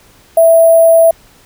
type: tone with sample-and-hold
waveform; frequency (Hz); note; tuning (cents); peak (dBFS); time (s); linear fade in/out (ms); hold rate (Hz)
sine; 659.3; E5; 0; -3; 0.37-1.11; 5; 11025
effects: pink hiss -45 dBFS RMS until 1.45 s